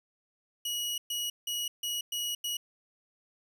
sawtooth tone bursts at uneven times, 2910 Hz, F#7, 29 cents flat, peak -28 dBFS, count 6, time 0.65-0.98 / 1.1-1.3 / 1.47-1.68 / 1.83-2.01 / 2.12-2.35 / 2.44-2.57 s, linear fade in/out 5 ms, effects none

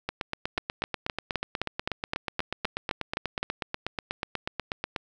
two click trains, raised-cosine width 0.3 ms, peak -13 / -11 dBFS, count 41 / 12, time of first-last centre 0.09-4.962 / 0.58-3.43 s, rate 8.21 / 3.86 Hz, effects none

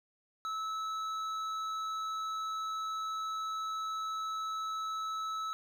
sine tone with hard clipping, 1303 Hz, E6, 20 cents flat, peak -36 dBFS, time 0.45-5.53 s, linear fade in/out 0 ms, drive 8 dB, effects none

